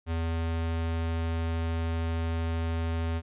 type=tone; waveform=square; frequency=82.41 Hz; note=E2; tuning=in tune; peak=-28 dBFS; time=0.06-3.22 s; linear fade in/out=50 ms; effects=resampled to 8000 Hz